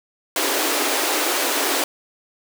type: high-pass noise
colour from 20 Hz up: pink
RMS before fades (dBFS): -21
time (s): 0.36-1.84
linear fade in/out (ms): 2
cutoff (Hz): 270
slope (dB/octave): 96
effects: none